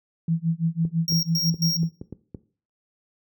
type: tone with tremolo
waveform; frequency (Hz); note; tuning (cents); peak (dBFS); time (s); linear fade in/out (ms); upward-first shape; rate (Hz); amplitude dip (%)
sine; 164.81; E3; 0; -18; 0.28-1.89; 2; sine; 6; 100
type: clicks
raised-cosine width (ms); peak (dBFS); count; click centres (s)
3; -21; 7; 0.851 / 1.123 / 1.542 / 1.832 / 2.014 / 2.126 / 2.347
type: tone bursts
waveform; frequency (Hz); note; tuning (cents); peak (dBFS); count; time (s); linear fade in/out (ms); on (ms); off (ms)
square; 5588; F8; 0; -23; 3; 1.08-1.77; 2; 150; 120
effects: noise-tail reverb RT60 0.4 s tail -17 dB re dry + high-pass 80 Hz 12 dB/octave